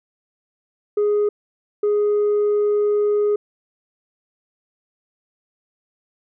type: tone bursts at uneven times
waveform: sine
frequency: 415.3 Hz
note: G#4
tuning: in tune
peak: -13 dBFS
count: 2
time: 0.97-1.29 / 1.83-3.36 s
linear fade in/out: 5 ms
effects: tanh soft clip ceiling -14 dBFS